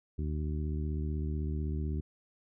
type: harmonic tone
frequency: 75.9 Hz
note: D#2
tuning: 42 cents flat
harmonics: 1 / 2 / 3 / 4 / 5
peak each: -32 / -38 / -42 / -44 / -46 dBFS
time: 0.18-2.01 s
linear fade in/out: 10 ms
effects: none